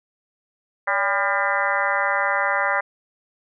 harmonic tone with a mistuned harmonic, 200 Hz, G3, 35 cents sharp, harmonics 3 / 4 / 5 / 6 / 7 / 8 / 9 / 10, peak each -27 / -27 / -27 / -27 / -27 / -27 / -27 / -27 dBFS, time 0.87-2.81 s, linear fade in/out 10 ms, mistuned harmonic 3, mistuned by -74 cents, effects none

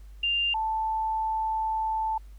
sine tone pair in turn, 2794 / 880.1 Hz, F7 / A5, 0 / 0 cents, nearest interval octave + minor sixth, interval 2000 cents, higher first, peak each -23 / -25 dBFS, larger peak first, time 0.23-0.54 / 0.54-2.18 s, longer second, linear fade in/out 5 ms, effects added 50 Hz sine -43 dBFS peak until 2.38 s + pink hiss -64 dBFS RMS until 2.38 s

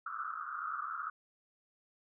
pink band-pass noise, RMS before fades -40 dBFS, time 0.06-1.1 s, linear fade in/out 5 ms, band 1200 to 1400 Hz, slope 96 dB/octave, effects none

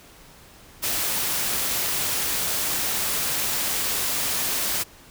white noise, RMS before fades -25 dBFS, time 0.82-4.84 s, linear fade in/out 20 ms, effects pink hiss -49 dBFS RMS until 5.1 s

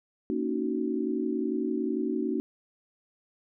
sine chord, D# minor seventh, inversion second, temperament just, 233.3 / 280 / 311.1 / 373.4 Hz, A#3 / C#4 / D#4 / F#4, +2 / +18 / 0 / +16 cents, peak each -32 dBFS, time 0.3-2.4 s, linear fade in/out 0 ms, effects none

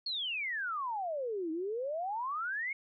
sine exponential two-way sweep, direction down then up, 4413 to 310.2 to 2219 Hz, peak -33 dBFS, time 0.06-2.73 s, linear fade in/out 5 ms, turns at 1.51 s, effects none

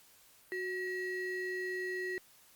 triangle ring-modulated tone, 1141 Hz, C#6, 50 cents sharp, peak -30 dBFS, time 0.52-2.18 s, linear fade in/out 0 ms, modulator 773 Hz, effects white hiss -62 dBFS RMS until 2.55 s + Opus 48 kbps

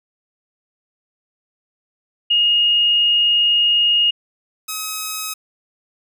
sine / 5% pulse tone pair in turn, 2858 / 1273.1 Hz, F7 / D#6, +39 / +39 cents, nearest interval octave + major second, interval 1400 cents, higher first, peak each -12 dBFS, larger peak neither, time 2.3-4.11 / 4.68-5.34 s, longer first, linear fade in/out 10 ms, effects none

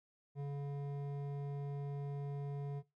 triangle tone with hard clipping, 141.8 Hz, C#3, 40 cents sharp, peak -40 dBFS, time 0.35-2.83 s, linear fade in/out 50 ms, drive 14 dB, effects noise-tail reverb RT60 0.2 s tail -19 dB re dry

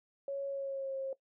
sine tone with pitch glide, 554.4 to 536.8 Hz, C#5 to C5, 0 to +44 cents, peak -34 dBFS, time 0.28-1.13 s, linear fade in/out 2 ms, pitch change -56 cents, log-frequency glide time 0.48-0.96 s, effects noise-tail reverb RT60 0.1 s tail -19 dB re dry

